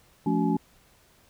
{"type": "tone cluster", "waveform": "sine", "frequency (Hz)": [172.8, 217.7, 284.3, 372, 850], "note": ["F3", "A3", "C#4", "F#4", "G#5"], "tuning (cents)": [-18, -18, 44, 9, 40], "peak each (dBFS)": [-27, -27, -26, -32, -32], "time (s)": [0.26, 0.57], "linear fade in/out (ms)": 5, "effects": ["pink hiss -60 dBFS RMS until 1.29 s"]}